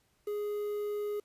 triangle tone with quantisation, 415.3 Hz, G#4, in tune, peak -30 dBFS, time 0.27-1.2 s, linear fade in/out 5 ms, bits 9, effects pink hiss -72 dBFS RMS until 1.24 s + resampled to 32000 Hz

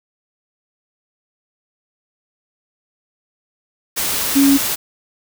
sine tone in noise, 277.2 Hz, C#4, in tune, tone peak -9 dBFS, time 4.35-4.58 s, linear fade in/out 20 ms, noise white, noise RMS -20 dBFS, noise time 3.96-4.76 s, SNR +8 dB, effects none

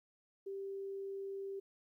sine tone, 392 Hz, G4, in tune, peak -40 dBFS, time 0.46-1.6 s, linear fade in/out 10 ms, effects 13-bit

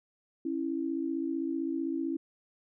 sine tone pair together, 274 / 329.6 Hz, C#4 / E4, -20 / 0 cents, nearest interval minor third, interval 320 cents, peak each -33 / -32 dBFS, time 0.45-2.17 s, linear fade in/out 5 ms, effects none

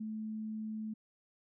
sine tone, 217.3 Hz, A3, 21 cents flat, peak -37 dBFS, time 0-0.94 s, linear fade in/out 10 ms, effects none

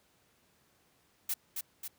blue noise with echo, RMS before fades -33 dBFS, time 1.29-1.34 s, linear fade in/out 5 ms, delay 270 ms, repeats 2, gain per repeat -4 dB, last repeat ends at 1.88 s, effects pink hiss -69 dBFS RMS until 1.98 s + high-pass 80 Hz 12 dB/octave

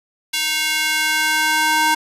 square tone with high-pass filter sweep, 310.4 Hz, D#4, 4 cents flat, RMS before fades -18 dBFS, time 0.33-1.95 s, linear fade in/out 10 ms, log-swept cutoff 2800 to 950 Hz, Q 1.4, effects resampled to 32000 Hz

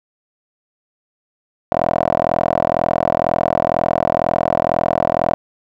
10% pulse tone with band-pass filter, 42.06 Hz, E1, 36 cents sharp, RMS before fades -17 dBFS, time 1.72-5.34 s, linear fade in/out 0 ms, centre 700 Hz, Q 4, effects none

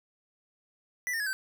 square tone with pitch steps, 1975.5 / 1822 / 1680.5 / 1549.9 Hz, B6 / A#6 / G#6 / G6, 0 / -40 / +20 / -20 cents, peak -30 dBFS, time 1.07-1.33 s, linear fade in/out 0 ms, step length 65 ms, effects none

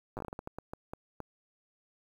slowing click train, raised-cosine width 1 ms, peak -25 dBFS, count 14, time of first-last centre 0.17-1.203 s, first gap 8 ms, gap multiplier 1.34, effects 9-bit

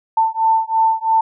sine beating tone pair, 891 / 894 Hz, A5 / A5, +22 / +27 cents, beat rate 3 Hz, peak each -16 dBFS, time 0.17-1.21 s, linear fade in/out 5 ms, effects none

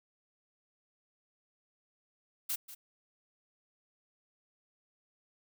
blue noise with echo, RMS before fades -34 dBFS, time 2.49-2.56 s, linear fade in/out 10 ms, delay 190 ms, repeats 1, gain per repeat -14 dB, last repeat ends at 2.75 s, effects none

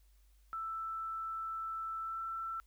sine tone with pitch glide, 1324 to 1336.3 Hz, E6 to E6, +7 to +23 cents, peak -37 dBFS, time 0.53-2.6 s, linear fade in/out 0 ms, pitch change +16 cents, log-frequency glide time 2.01-2.21 s, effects added 50 Hz sine -62 dBFS peak until 2.66 s + white hiss -75 dBFS RMS until 2.66 s

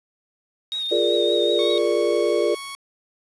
sine tone with vibrato, 3729 Hz, A#7, in tune, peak -24 dBFS, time 0.72-1.78 s, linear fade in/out 0 ms, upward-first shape triangle, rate 5.3 Hz, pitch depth 40 cents each way
sine chord, Bb dominant seventh, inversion second, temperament equal, 349.2 / 415.3 / 466.2 / 587.3 Hz, F4 / Ab4 / Bb4 / D5, 0 / 0 / 0 / 0 cents, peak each -23 dBFS, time 0.91-2.55 s, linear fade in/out 10 ms
15% pulse tone, 1108.7 Hz, C#6, in tune, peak -26 dBFS, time 1.59-2.75 s, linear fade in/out 0 ms
effects resampled to 22050 Hz + 7-bit

